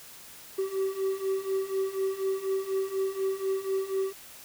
triangle beating tone pair, 382.6 / 386.7 Hz, G4 / G4, -42 / -24 cents, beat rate 4.1 Hz, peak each -30 / -27 dBFS, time 0.58-4.13 s, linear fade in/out 10 ms, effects white hiss -48 dBFS RMS until 4.44 s

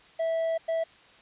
triangle tone bursts at uneven times, 655 Hz, E5, 11 cents flat, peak -23 dBFS, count 2, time 0.19-0.58 / 0.68-0.84 s, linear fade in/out 10 ms, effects white hiss -55 dBFS RMS until 1.21 s + resampled to 8000 Hz

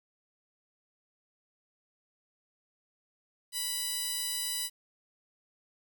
15% pulse tone with high-pass filter, 987.8 Hz, B5, in tune, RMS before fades -34 dBFS, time 3.52-4.7 s, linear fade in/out 50 ms, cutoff 5600 Hz, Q 0.77, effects 10-bit

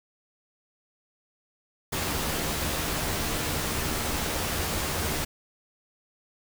pink noise with comb filter, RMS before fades -29 dBFS, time 1.92-5.25 s, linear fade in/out 10 ms, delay 13 ms, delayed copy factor +0.5, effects none

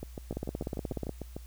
two click trains, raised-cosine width 2 ms, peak -24 / -20 dBFS, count 10 / 14, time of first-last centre 0.03-1.365 / 0.31-1.093 s, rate 6.74 / 16.6 Hz, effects added 60 Hz sine -44 dBFS peak until 1.46 s + white hiss -59 dBFS RMS until 1.46 s

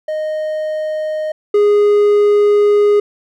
triangle tone pair in turn, 619 / 413.1 Hz, D#5 / G#4, -9 / -9 cents, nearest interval perfect fifth, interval 700 cents, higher first, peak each -15 / -6 dBFS, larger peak second, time 0.08-1.32 / 1.54-3 s, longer second, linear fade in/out 5 ms, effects none

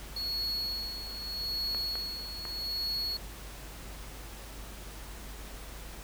triangle tone with tremolo, 4353 Hz, C#8, 32 cents flat, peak -29 dBFS, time 0.16-3.17 s, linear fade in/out 5 ms, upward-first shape sine, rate 0.81 Hz, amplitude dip 65%
clicks, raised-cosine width 0.5 ms, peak -25 dBFS, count 3, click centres 1.747 / 1.955 / 2.453 s
effects added 50 Hz sine -44 dBFS peak until 6.03 s + pink hiss -47 dBFS RMS until 6.03 s

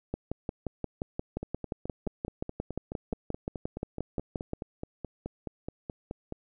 two click trains, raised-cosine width 2 ms, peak -22 / -18 dBFS, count 24 / 26, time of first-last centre 1.43-6.324 / 0.14-4.534 s, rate 4.7 / 5.69 Hz, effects none

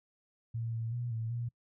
sine tone with pitch steps, 115 / 113.9 / 120.8 / 112.8 / 118.9 Hz, A#2 / A#2 / B2 / A2 / A#2, -23 / -40 / -38 / +44 / +35 cents, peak -33 dBFS, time 0.54-1.49 s, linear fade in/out 10 ms, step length 190 ms, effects noise-tail reverb RT60 0.1 s tail -26 dB re dry

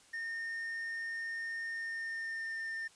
triangle tone with pitch glide, 1828 to 1806 Hz, A#6 to A6, -34 to +45 cents, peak -35 dBFS, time 0.13-2.88 s, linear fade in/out 10 ms, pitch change -21 cents, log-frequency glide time 1.72-2.59 s, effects white hiss -62 dBFS RMS until 2.95 s + resampled to 22050 Hz

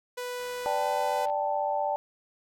sawtooth tone with pitch glide, 493.9 to 499.4 Hz, B4 to B4, 0 to +19 cents, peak -29 dBFS, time 0.17-1.26 s, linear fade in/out 10 ms, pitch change +19 cents, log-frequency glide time 0.73-0.82 s
click train, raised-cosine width 0.3 ms, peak -34 dBFS, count 66, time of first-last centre 0.4-1.299 s, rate 72.3 Hz
sine chord, D suspended fourth, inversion none, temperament equal, 587.3 / 784 / 880 Hz, D5 / G5 / A5, 0 / 0 / 0 cents, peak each -30 dBFS, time 0.66-1.96 s, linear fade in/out 0 ms
effects none

